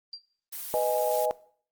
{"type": "tone with exponential decay", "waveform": "sine", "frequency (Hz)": 4729, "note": "D8", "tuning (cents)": 11, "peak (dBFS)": -32, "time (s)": [0.13, 0.25], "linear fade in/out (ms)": 1, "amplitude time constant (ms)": 25}
{"type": "noise", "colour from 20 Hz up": "blue", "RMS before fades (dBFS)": -37, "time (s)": [0.52, 1.26], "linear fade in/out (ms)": 10}
{"type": "chord", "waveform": "sine", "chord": "G# minor", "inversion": "first", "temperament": "just", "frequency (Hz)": [498.4, 623, 830.6], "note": ["B4", "D#5", "G#5"], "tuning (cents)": [16, 2, 0], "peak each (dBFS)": [-28, -26, -29], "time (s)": [0.74, 1.31], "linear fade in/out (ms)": 0}
{"effects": ["noise-tail reverb RT60 0.5 s tail -19 dB re dry", "Opus 24 kbps"]}